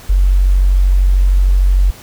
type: tone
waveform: sine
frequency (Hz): 46.53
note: F#1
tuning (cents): +10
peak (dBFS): -7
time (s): 0.09-1.91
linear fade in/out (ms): 10
effects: pink hiss -37 dBFS RMS until 2.02 s